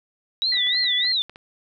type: tone with vibrato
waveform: sine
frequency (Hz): 3789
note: A#7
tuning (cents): +27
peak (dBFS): -19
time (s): 0.42-1.22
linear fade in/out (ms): 0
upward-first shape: sine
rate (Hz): 3.3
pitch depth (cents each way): 190
type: tone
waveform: sine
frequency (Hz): 1975.5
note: B6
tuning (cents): 0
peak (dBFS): -26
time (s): 0.52-1.12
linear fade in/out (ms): 2
type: clicks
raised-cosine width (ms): 0.3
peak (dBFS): -25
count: 8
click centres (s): 0.541 / 0.572 / 0.669 / 0.748 / 0.843 / 1.048 / 1.296 / 1.359
effects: none